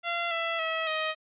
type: tone with pitch steps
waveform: 10% pulse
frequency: 686 / 666.1 / 646.8 / 628 Hz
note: F5 / E5 / E5 / D#5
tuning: -31 / +18 / -33 / +16 cents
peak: -19 dBFS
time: 0.03-1.15 s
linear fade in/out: 50 ms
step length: 280 ms
effects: resampled to 8000 Hz